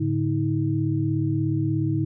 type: tone cluster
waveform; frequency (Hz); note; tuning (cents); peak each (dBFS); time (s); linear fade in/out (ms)
sine; 107.8 / 144.6 / 317.6; A2 / D3 / D#4; -35 / -27 / +36; -25; 0-2.05; 10
effects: none